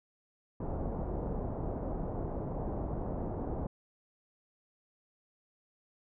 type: low-pass noise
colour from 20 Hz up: pink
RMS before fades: -36 dBFS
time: 0.6-3.67 s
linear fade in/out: 5 ms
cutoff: 810 Hz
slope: 24 dB/octave
effects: none